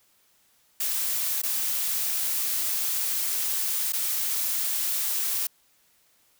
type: noise with dropouts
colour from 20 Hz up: blue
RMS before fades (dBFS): -27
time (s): 0.8-5.47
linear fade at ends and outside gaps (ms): 5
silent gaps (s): 1.418-1.433 / 3.923-3.932
effects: white hiss -64 dBFS RMS until 6.39 s